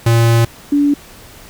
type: tone pair in turn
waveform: square / sine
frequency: 115.8 / 287.8 Hz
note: A#2 / D4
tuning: -11 / -35 cents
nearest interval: octave + major third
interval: 1576 cents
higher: second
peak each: -9 dBFS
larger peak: neither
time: 0.06-0.45 / 0.72-0.94 s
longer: first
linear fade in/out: 5 ms
effects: pink hiss -39 dBFS RMS until 1.49 s